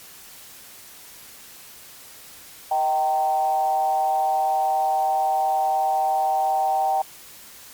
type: tone with frequency modulation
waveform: sine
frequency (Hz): 775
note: G5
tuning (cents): -20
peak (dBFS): -18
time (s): 2.71-7.02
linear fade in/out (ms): 5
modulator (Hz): 147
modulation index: 0.61
effects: white hiss -44 dBFS RMS until 7.73 s + MP3 96 kbps